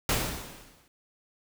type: noise with exponential decay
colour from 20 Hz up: pink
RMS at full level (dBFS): -24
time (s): 0.09-0.88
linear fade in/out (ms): 2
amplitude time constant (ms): 170
effects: none